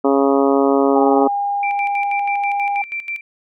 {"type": "harmonic tone", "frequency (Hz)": 138, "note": "C#3", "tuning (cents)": -7, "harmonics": [2, 3, 4, 5, 6, 7, 8, 9], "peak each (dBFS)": [-16, -16, -20, -22, -25, -26, -27, -27], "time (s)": [0.04, 1.28], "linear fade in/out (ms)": 10}
{"type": "tone", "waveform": "sine", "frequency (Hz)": 808, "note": "G#5", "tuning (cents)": -48, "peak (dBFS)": -17, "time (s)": [0.95, 2.82], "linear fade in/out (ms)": 5}
{"type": "tone with tremolo", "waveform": "sine", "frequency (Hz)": 2349, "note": "D7", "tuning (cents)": 0, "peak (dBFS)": -21, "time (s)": [1.63, 3.21], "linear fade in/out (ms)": 2, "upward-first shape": "square", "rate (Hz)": 6.2, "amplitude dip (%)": 75}
{"effects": []}